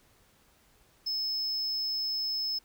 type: tone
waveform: triangle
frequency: 5210 Hz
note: E8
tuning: 21 cents flat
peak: -28 dBFS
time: 1.06-2.59 s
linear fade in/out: 10 ms
effects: pink hiss -64 dBFS RMS until 2.64 s